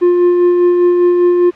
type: tone with tremolo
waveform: triangle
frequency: 353.3 Hz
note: F4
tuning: 20 cents sharp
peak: -4 dBFS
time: 0.01-1.51 s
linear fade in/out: 20 ms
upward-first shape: sine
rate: 5 Hz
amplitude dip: 30%
effects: white hiss -38 dBFS RMS until 1.55 s + low-pass 2000 Hz 12 dB/octave